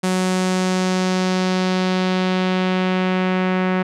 sawtooth tone with low-pass filter sweep, 185 Hz, F#3, in tune, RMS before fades -19 dBFS, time 0.03-3.83 s, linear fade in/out 10 ms, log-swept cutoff 8900 to 2100 Hz, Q 1.4, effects none

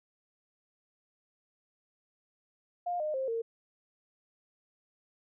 sine tone with pitch steps, 706 / 611.1 / 528.9 / 457.8 Hz, F5 / D#5 / C5 / A#4, +19 / -31 / +19 / -31 cents, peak -30 dBFS, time 2.86-3.42 s, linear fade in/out 10 ms, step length 140 ms, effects none

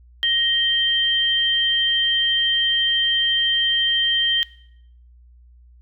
sine tone pair together, 1871 / 3147 Hz, A#6 / G7, +6 / +6 cents, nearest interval major sixth, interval 900 cents, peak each -24 / -17 dBFS, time 0.23-4.43 s, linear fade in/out 0 ms, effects noise-tail reverb RT60 0.7 s tail -19 dB re dry + added 60 Hz sine -46 dBFS peak until 5.81 s

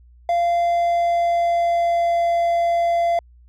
triangle tone with pitch glide, 690 to 684.4 Hz, F5 to F5, -21 to -35 cents, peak -14 dBFS, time 0.29-3.19 s, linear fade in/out 2 ms, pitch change -14 cents, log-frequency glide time 0.58-2.29 s, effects added 60 Hz sine -46 dBFS peak until 3.48 s

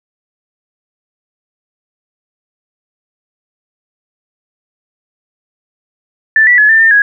sine tone with pitch steps, 1764 / 1956 / 1704 / 1786 / 1804 / 1660 Hz, A6 / B6 / G#6 / A6 / A6 / G#6, +4 / -17 / +44 / +25 / +43 / -1 cents, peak -4 dBFS, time 6.36-7.02 s, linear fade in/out 2 ms, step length 110 ms, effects none

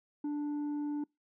sine tone with tanh clipping, 293.7 Hz, D4, in tune, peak -33 dBFS, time 0.24-1.04 s, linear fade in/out 5 ms, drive 4 dB, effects noise-tail reverb RT60 0.2 s tail -26 dB re dry

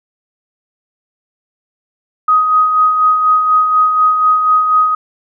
sine tone with tremolo, 1254 Hz, D#6, 13 cents sharp, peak -6 dBFS, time 2.28-4.95 s, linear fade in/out 5 ms, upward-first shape sine, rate 4.1 Hz, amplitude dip 45%, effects none

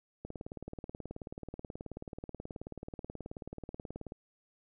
click train, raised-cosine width 2 ms, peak -28 dBFS, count 73, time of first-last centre 0.25-4.121 s, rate 18.6 Hz, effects none

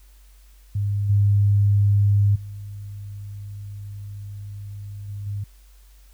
sine tone with level steps, 101.5 Hz, G#2, 39 cents flat, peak -20 / -14 / -32 / -29 / -25 dBFS, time 0.75-5.44 s, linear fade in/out 5 ms, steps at 1.09 / 2.35 / 5.08 / 5.26 s, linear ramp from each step 10 ms, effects added 48 Hz sine -47 dBFS peak until 6.13 s + white hiss -59 dBFS RMS until 6.13 s

